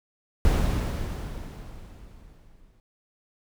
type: noise with exponential decay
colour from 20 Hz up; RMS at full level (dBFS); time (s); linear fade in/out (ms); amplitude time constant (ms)
brown; -19; 0.45-2.8; 0; 510
effects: none